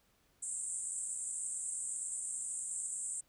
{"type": "band-pass noise", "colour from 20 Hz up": "white", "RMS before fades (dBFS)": -40, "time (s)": [0.42, 3.21], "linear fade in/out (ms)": 10, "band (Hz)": [7500, 9000], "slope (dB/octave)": 96, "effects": ["pink hiss -72 dBFS RMS until 3.28 s"]}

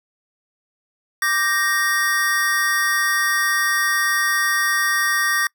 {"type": "chord", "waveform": "square", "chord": "G minor", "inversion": "second", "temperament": "equal", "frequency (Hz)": [1174.7, 1568, 1864.7], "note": ["D6", "G6", "Bb6"], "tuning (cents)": [0, 0, 0], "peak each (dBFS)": [-25, -25, -20], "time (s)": [1.22, 5.47], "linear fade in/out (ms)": 2, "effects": ["noise-tail reverb RT60 0.1 s tail -25 dB re dry"]}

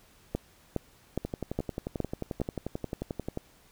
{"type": "two click trains", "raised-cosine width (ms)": 2, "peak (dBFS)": [-19, -15], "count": [25, 6], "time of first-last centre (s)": [[1.25, 3.374], [0.35, 2.416]], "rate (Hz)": [11.3, 2.42], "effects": ["pink hiss -60 dBFS RMS until 3.71 s"]}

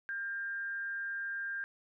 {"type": "tone with frequency modulation", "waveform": "sine", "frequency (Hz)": 1600, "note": "G6", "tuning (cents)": 35, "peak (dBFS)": -35, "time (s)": [0.09, 1.64], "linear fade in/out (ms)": 0, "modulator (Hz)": 186, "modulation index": 0.25, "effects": []}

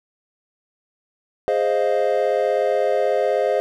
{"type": "chord", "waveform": "triangle", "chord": "F minor seventh", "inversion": "first", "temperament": "equal", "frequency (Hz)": [415.3, 523.3, 622.3, 698.5], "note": ["Ab4", "C5", "Eb5", "F5"], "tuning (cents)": [0, 0, 0, 0], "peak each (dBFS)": [-21, -19, -20, -23], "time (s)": [1.48, 3.6], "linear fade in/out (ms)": 0, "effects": []}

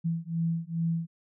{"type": "beating tone pair", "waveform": "sine", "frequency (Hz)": [164.81, 167.21], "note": ["E3", "E3"], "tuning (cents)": [0, 25], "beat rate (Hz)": 2.4, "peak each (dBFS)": -30, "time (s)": [0.04, 1.07], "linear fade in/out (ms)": 20, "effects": []}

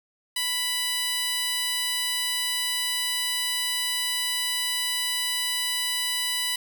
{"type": "tone with high-pass filter", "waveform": "15% pulse", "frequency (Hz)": 990, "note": "B5", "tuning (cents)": 4, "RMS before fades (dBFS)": -27, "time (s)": [0.36, 6.56], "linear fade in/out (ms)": 5, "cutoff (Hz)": 2700, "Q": 0.61, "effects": []}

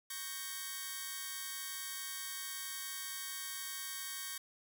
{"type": "chord", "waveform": "5% pulse", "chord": "G diminished", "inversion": "second", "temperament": "equal", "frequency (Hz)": [1108.7, 1568, 1864.7], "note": ["Db6", "G6", "Bb6"], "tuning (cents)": [0, 0, 0], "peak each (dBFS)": -34, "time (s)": [0.1, 4.38], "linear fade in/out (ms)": 5, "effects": []}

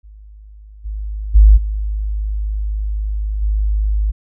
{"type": "tone with level steps", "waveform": "sine", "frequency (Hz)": 51.91, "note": "G#1", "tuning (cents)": 0, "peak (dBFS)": [-36, -21, -3, -17, -13], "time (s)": [0.03, 4.12], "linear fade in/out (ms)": 20, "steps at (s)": [0.84, 1.34, 1.56, 3.41], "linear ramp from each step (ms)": 20, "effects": []}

